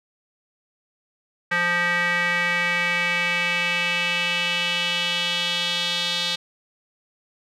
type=tone with band-pass filter sweep; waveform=square; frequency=174.61 Hz; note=F3; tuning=in tune; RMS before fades=-23 dBFS; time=1.51-6.36 s; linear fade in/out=10 ms; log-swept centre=1800 to 3700 Hz; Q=3.5; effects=none